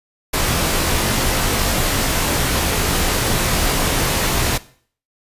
pink noise with comb filter, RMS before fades -18 dBFS, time 0.33-4.58 s, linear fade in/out 10 ms, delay 20 ms, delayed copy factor -0.55, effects noise-tail reverb RT60 0.5 s tail -18 dB re dry + resampled to 32000 Hz

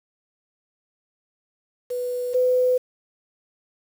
sine tone pair in turn, 493.9 / 503.1 Hz, B4 / B4, 0 / +32 cents, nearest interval unison, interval 32 cents, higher second, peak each -24 / -16 dBFS, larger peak second, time 1.9-2.34 / 2.34-2.78 s, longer neither, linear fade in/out 10 ms, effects 7-bit

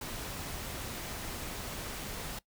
pink noise, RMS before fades -40 dBFS, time 0.01-2.39 s, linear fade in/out 5 ms, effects noise-tail reverb RT60 0.1 s tail -20 dB re dry

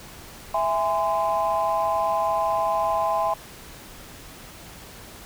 sine chord, E augmented, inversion none, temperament just, 659.3 / 824.1 / 1030.1 Hz, E5 / G#5 / B#5, 0 / -14 / -27 cents, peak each -24 dBFS, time 0.54-3.34 s, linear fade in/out 5 ms, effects tanh soft clip ceiling -13 dBFS + pink hiss -43 dBFS RMS until 5.25 s

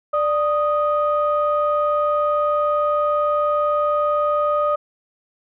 sine tone pair together, 591.1 / 1244.5 Hz, D5 / D#6, +11 / 0 cents, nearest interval octave + minor second, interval 1289 cents, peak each -18 / -19 dBFS, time 0.13-4.76 s, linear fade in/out 10 ms, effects tanh soft clip ceiling -9 dBFS

